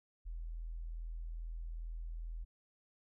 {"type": "tone", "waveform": "sine", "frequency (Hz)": 41.2, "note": "E1", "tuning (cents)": 0, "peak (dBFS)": -40, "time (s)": [0.25, 2.45], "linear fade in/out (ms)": 20, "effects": []}